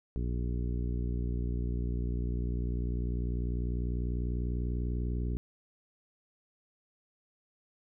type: harmonic tone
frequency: 60.1 Hz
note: B1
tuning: 46 cents flat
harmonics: 1 / 2 / 3 / 4 / 5 / 6 / 7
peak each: -31 / -37 / -41 / -43 / -45 / -47 / -48 dBFS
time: 0.16-5.37 s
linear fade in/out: 0 ms
effects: none